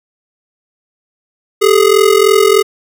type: ring-modulated tone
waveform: square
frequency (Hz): 415.3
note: G#4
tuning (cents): 0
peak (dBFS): -4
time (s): 1.61-2.63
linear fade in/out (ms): 20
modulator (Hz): 21.6
effects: none